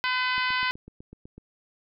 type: harmonic tone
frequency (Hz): 506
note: B4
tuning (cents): +42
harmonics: 2 / 3 / 4 / 5 / 6 / 7 / 8 / 9 / 10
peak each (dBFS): -29 / -29 / -30 / -33 / -34 / -40 / -39 / -39 / -44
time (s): 0.04-0.71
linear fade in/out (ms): 0
type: click train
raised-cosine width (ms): 3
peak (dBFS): -31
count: 9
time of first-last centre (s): 0.38-1.38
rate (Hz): 8
effects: none